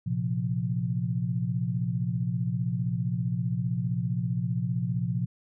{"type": "chord", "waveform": "sine", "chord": "Bb suspended second", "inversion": "none", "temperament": "equal with one note detuned", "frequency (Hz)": [115.54, 130.81, 174.61], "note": ["Bb2", "C3", "F3"], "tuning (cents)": [-15, 0, 0], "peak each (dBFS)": -30, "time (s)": [0.06, 5.26], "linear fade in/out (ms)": 10, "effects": []}